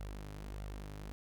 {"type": "tone with flanger", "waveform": "sawtooth", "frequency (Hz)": 50.7, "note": "G#1", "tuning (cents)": -41, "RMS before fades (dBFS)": -45, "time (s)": [0, 1.12], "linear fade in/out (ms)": 0, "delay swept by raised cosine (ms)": [1.4, 7.2], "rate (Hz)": 1.6, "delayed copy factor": 0.5, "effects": []}